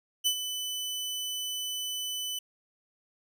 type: tone with ADSR envelope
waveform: sawtooth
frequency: 3000 Hz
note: F#7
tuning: 23 cents sharp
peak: -19 dBFS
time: 0.24-2.39 s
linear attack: 26 ms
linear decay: 76 ms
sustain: -10 dB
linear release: 5 ms
effects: none